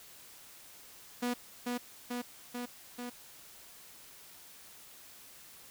sawtooth tone with echo, 244.1 Hz, B3, 20 cents flat, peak -27 dBFS, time 1.22-1.34 s, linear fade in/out 10 ms, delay 440 ms, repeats 4, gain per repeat -2 dB, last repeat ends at 3.1 s, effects white hiss -54 dBFS RMS until 5.7 s

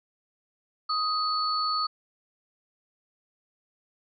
sine tone pair together, 1253 / 4441 Hz, D#6 / C#8, +12 / +2 cents, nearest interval octave + minor seventh, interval 2190 cents, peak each -26 / -29 dBFS, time 0.89-1.87 s, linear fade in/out 10 ms, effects none

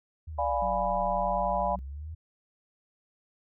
sine exponential two-way sweep, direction down then up, 82.41 to 38.55 to 82.41 Hz, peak -36 dBFS, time 0.27-2.15 s, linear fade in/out 10 ms, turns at 1.02 s
sine chord, D diminished seventh, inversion none, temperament equal, 587.3 / 698.5 / 830.6 / 987.8 Hz, D5 / F5 / Ab5 / Cb6, 0 / 0 / 0 / 0 cents, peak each -31 dBFS, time 0.38-1.76 s, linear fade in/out 10 ms
sine tone, 185 Hz, F#3, in tune, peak -38 dBFS, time 0.62-1.79 s, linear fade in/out 0 ms
effects none

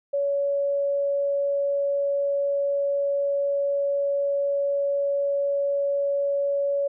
sine tone, 563 Hz, C#5, 27 cents sharp, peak -21 dBFS, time 0.13-6.88 s, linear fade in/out 10 ms, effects none

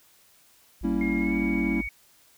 sine tone, 54 Hz, A1, 32 cents flat, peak -35 dBFS, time 0.81-1.88 s, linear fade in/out 5 ms
triangle chord, G diminished seventh, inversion none, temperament equal, 196 / 233.1 / 277.2 / 329.6 Hz, G3 / Bb3 / Db4 / Fb4, 0 / 0 / 0 / 0 cents, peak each -27 dBFS, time 0.83-1.82 s, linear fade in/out 20 ms
sine tone with pitch glide, 2139 to 2239 Hz, C7 to C#7, +38 to +17 cents, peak -31 dBFS, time 1.01-1.89 s, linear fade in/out 2 ms, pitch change +79 cents, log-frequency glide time 1.19-1.35 s
effects white hiss -59 dBFS RMS until 2.37 s

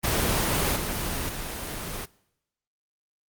pink noise with level steps, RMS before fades -24 / -29 / -33 dBFS, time 0.03-2.06 s, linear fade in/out 20 ms, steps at 0.76 / 1.29 s, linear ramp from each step 2 ms, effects noise-tail reverb RT60 0.8 s tail -22 dB re dry + Opus 24 kbps

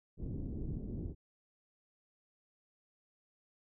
pink low-pass noise, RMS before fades -40 dBFS, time 0.17-1.15 s, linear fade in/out 50 ms, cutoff 350 Hz, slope 24 dB/octave, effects none

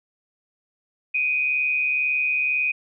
sine tone pair together, 2347 / 2489 Hz, D7 / D#7, -2 / 0 cents, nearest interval minor second, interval 102 cents, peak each -29 / -20 dBFS, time 1.14-2.72 s, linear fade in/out 10 ms, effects none

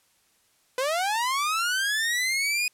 sawtooth linear sweep, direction up, 493.9 to 2489 Hz, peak -20 dBFS, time 0.78-2.68 s, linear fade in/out 2 ms, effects white hiss -65 dBFS RMS until 2.73 s + low-pass 12000 Hz 12 dB/octave

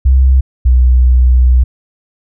sine tone pair in turn, 65.41 / 62.44 Hz, C2 / B1, 0 / +20 cents, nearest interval minor second, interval 80 cents, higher first, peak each -4 / -4 dBFS, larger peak neither, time 0.05-0.41 / 0.65-1.64 s, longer second, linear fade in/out 10 ms, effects none

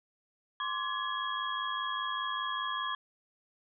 sine tone cluster, 1047 / 1152 / 1685 / 3295 Hz, C6 / D6 / G#6 / G#7, +1 / -34 / +25 / -14 cents, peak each -36 / -37 / -38 / -39 dBFS, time 0.6-2.95 s, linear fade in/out 2 ms, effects none

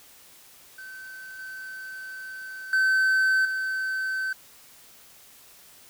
triangle tone with level steps, 1536 Hz, G6, 36 cents flat, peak -37 / -34 / -17 / -24 dBFS, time 0.78-4.33 s, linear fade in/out 5 ms, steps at 1.39 / 2.73 / 3.45 s, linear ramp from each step 2 ms, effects white hiss -52 dBFS RMS until 5.89 s

